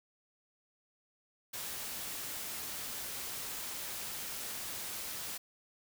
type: noise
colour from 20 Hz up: white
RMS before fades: -41 dBFS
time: 1.53-5.38 s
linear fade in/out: 10 ms
effects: none